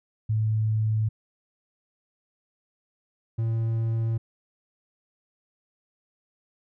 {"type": "tone pair in turn", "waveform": ["sine", "triangle"], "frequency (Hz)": [109, 113.46], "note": ["A2", "A#2"], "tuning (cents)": [-16, -46], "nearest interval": "minor second", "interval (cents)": 70, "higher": "second", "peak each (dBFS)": -21, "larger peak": "neither", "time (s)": [[0.29, 1.09], [3.38, 4.18]], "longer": "neither", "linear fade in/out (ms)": 10, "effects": []}